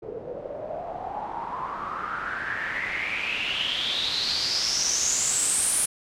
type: noise with low-pass filter sweep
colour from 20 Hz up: white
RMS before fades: -28 dBFS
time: 0.02-5.86 s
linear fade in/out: 10 ms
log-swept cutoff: 440 to 10000 Hz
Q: 7.9
effects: none